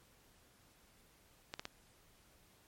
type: clicks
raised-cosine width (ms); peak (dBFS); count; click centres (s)
0.2; -24; 3; 1.539 / 1.595 / 1.654
effects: pink hiss -67 dBFS RMS until 2.67 s + MP3 64 kbps